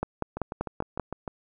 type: two click trains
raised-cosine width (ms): 1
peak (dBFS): -13 / -19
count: 6 / 7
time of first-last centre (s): 0.03-0.997 / 0.37-1.278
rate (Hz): 5.17 / 6.61
effects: none